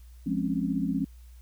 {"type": "chord", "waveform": "sine", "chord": "Db major seventh", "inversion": "first", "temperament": "equal", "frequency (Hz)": [174.61, 207.7, 261.6, 277.2], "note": ["F3", "Ab3", "C4", "Db4"], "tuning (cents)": [0, 0, 0, 0], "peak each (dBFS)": -31, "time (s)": [0.26, 1.05], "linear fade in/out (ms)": 10, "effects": ["added 60 Hz sine -46 dBFS peak until 1.41 s", "white hiss -64 dBFS RMS until 1.41 s"]}